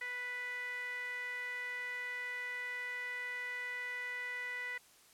sawtooth tone with band-pass filter, 493.9 Hz, B4, in tune, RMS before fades -41 dBFS, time 0.01-4.78 s, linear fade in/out 5 ms, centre 1900 Hz, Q 9.2, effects white hiss -63 dBFS RMS until 5.13 s + low-pass 12000 Hz 12 dB/octave

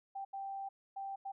sine tone bursts at uneven times, 784 Hz, G5, in tune, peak -39 dBFS, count 4, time 0.15-0.25 / 0.33-0.69 / 0.96-1.16 / 1.25-1.32 s, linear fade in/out 10 ms, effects none

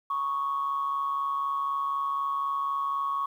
sine tone with amplitude modulation, 1108.7 Hz, C#6, in tune, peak -23 dBFS, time 0.1-3.26 s, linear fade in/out 5 ms, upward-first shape sine, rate 144 Hz, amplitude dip 55%, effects tanh soft clip ceiling -20 dBFS + 10-bit

